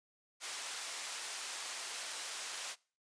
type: band-pass noise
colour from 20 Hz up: white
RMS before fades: -43 dBFS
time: 0.4-2.76 s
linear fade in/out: 50 ms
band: 630 to 8200 Hz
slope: 12 dB/octave
effects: noise-tail reverb RT60 0.4 s tail -24 dB re dry + resampled to 22050 Hz